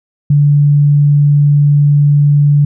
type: tone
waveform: sine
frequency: 145.2 Hz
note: D3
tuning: 19 cents flat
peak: -5 dBFS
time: 0.3-2.65 s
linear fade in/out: 5 ms
effects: none